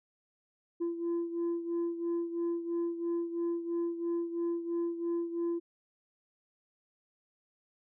sine beating tone pair, 339.5 / 342.5 Hz, F4 / F4, -49 / -34 cents, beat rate 3 Hz, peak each -30 / -35 dBFS, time 0.8-5.6 s, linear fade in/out 20 ms, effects tanh soft clip ceiling -28 dBFS

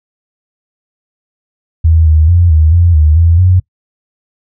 sine tone with pitch steps, 80.9 / 78.2 / 87 / 78.4 / 86.3 / 76.7 / 83.9 / 91.5 Hz, E2 / D#2 / F2 / D#2 / F2 / D#2 / E2 / F#2, -32 / +9 / -6 / +14 / -20 / -24 / +31 / -19 cents, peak -4 dBFS, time 1.84-3.6 s, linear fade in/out 10 ms, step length 220 ms, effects noise-tail reverb RT60 0.1 s tail -23 dB re dry

